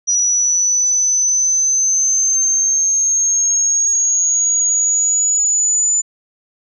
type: linear sweep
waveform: sine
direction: up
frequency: 5840 to 7020 Hz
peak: -12 dBFS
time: 0.07-6.02 s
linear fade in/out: 20 ms
effects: none